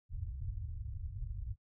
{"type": "low-pass noise", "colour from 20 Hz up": "white", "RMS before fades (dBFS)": -41, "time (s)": [0.09, 1.56], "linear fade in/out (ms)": 50, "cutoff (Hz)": 110, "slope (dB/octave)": 48, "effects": ["noise-tail reverb RT60 0.1 s tail -21 dB re dry"]}